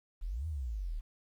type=exponential two-way sweep; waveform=sine; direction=up then down; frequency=34.66 to 83.5 to 34.66 Hz; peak=-34 dBFS; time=0.21-1.01 s; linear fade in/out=20 ms; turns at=0.47 s; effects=11-bit